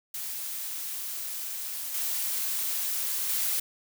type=noise with level steps; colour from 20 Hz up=blue; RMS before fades=-35 / -30 / -28 dBFS; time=0.14-3.6 s; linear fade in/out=5 ms; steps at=1.94 / 3.29 s; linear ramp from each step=5 ms; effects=none